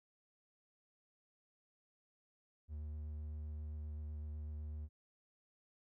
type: tone with vibrato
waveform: triangle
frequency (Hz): 75.7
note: D#2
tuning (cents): -47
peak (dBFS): -40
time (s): 2.68-4.89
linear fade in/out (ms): 50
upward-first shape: square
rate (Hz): 7.8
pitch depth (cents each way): 11
effects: none